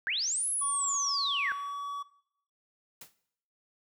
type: linear two-way sweep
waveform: sine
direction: up then down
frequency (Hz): 1480 to 11000 to 1480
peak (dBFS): -28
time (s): 0.07-1.52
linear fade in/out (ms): 0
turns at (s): 0.49
type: tone with pitch glide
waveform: triangle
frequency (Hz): 1116 to 1136.2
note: C#6 to C#6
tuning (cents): +11 to +42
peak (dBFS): -32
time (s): 0.61-2.03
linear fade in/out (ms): 10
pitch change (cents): +31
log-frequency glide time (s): 1.03-1.74
type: noise with exponential decay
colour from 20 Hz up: white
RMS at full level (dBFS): -42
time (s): 3.01-3.15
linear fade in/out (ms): 5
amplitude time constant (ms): 29
effects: noise-tail reverb RT60 0.7 s tail -17 dB re dry